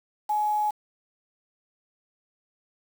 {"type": "tone with quantisation", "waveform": "sine", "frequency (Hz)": 843, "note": "G#5", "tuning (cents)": 26, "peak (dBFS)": -22, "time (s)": [0.29, 0.71], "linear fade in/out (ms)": 10, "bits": 7, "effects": []}